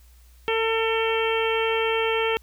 harmonic tone, 449.2 Hz, A4, 36 cents sharp, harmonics 1 / 2 / 3 / 4 / 5 / 6 / 7, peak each -23 / -29 / -31 / -34 / -31 / -30 / -32 dBFS, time 0.48-2.37 s, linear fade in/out 0 ms, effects added 60 Hz sine -49 dBFS peak until 2.42 s + white hiss -60 dBFS RMS until 2.42 s

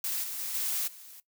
blue noise with level steps, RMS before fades -32 / -37 / -35 / -31 / -49 dBFS, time 0.04-1.2 s, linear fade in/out 2 ms, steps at 0.23 / 0.38 / 0.54 / 0.87 s, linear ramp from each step 10 ms, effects noise-tail reverb RT60 0.1 s tail -17 dB re dry

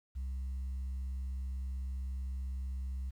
sine tone, 65.41 Hz, C2, in tune, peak -33 dBFS, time 0.15-3.11 s, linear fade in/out 20 ms, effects tanh soft clip ceiling -34 dBFS + 11-bit

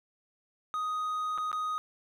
triangle tone with dropouts, 1248 Hz, D#6, 5 cents sharp, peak -28 dBFS, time 0.74-1.78 s, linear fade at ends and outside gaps 0 ms, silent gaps 1.377-1.383 / 1.516-1.529 s, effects none

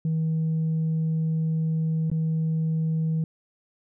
sine tone with dropouts, 160 Hz, D#3, 49 cents sharp, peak -20 dBFS, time 0.05-3.24 s, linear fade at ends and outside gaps 2 ms, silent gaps 2.101-2.115 s, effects tanh soft clip ceiling -20 dBFS

